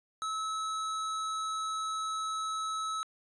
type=tone; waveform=square; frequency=1296 Hz; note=E6; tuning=30 cents flat; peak=-33 dBFS; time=0.22-3.03 s; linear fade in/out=0 ms; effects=resampled to 22050 Hz